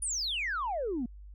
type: exponential sweep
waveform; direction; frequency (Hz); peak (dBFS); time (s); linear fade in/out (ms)
sine; down; 9990 to 222.7; -29; 0.02-1.06; 5
effects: tanh soft clip ceiling -26 dBFS + added 50 Hz sine -45 dBFS peak until 1.34 s